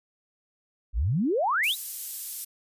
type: exponential sweep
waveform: sine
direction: up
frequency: 45.91 to 4186 Hz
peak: -22 dBFS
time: 0.93-1.76 s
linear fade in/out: 50 ms
type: high-pass noise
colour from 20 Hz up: pink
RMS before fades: -34 dBFS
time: 1.63-2.45 s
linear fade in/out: 10 ms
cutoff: 11000 Hz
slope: 12 dB/octave
effects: resampled to 32000 Hz